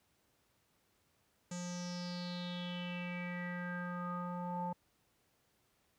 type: tone with low-pass filter sweep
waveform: square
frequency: 176.9 Hz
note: F3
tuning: 23 cents sharp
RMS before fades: -41 dBFS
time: 1.51-4.73 s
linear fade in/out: 5 ms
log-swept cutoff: 7100 to 830 Hz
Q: 6.8
effects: pink hiss -75 dBFS RMS until 5.98 s + high-pass 60 Hz 12 dB/octave